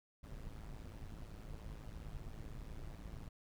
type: noise with amplitude modulation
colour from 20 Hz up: brown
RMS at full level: -45 dBFS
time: 0.23-3.29 s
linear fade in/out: 10 ms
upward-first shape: sine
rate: 109 Hz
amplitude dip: 75%
effects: none